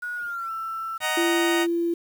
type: tone with pitch glide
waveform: sine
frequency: 1453 to 1332.4 Hz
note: F#6 to E6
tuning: -32 to +18 cents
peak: -28 dBFS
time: 0.02-0.98 s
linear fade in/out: 10 ms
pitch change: -150 cents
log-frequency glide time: 0.16-0.51 s
type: chord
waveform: 15% pulse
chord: D# minor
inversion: none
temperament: just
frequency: 622.3 / 746.7 / 933.4 Hz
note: D#5 / F#5 / A#5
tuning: 0 / +16 / +2 cents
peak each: -22 dBFS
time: 1-1.67 s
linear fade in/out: 50 ms
type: tone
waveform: sine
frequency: 339.7 Hz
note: F4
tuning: 48 cents flat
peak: -21 dBFS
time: 1.17-1.94 s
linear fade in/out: 5 ms
effects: 8-bit